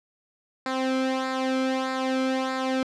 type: tone with flanger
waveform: sawtooth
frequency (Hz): 261.6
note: C4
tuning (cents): 0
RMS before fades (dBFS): -26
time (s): 0.66-2.83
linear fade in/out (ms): 2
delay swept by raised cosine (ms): 0.33 to 1.1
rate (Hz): 1.6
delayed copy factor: -0.7
effects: low-pass 5000 Hz 12 dB/octave